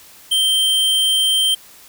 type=tone; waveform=square; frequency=3136 Hz; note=G7; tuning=in tune; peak=-14 dBFS; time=0.31-1.55 s; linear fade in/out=10 ms; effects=white hiss -44 dBFS RMS until 1.88 s